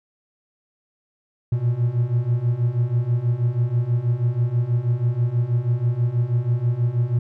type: beating tone pair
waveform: triangle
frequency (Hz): 116.54 / 122.74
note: A#2 / B2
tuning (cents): 0 / -10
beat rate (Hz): 6.2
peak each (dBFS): -21 / -18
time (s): 1.52-7.19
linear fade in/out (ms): 5
effects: none